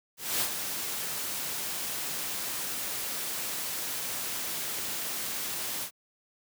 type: noise with ADSR envelope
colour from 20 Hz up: white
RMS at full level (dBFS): -27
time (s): 0.17-5.91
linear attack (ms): 240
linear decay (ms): 71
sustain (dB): -7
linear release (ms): 81
effects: high-pass 100 Hz 12 dB/octave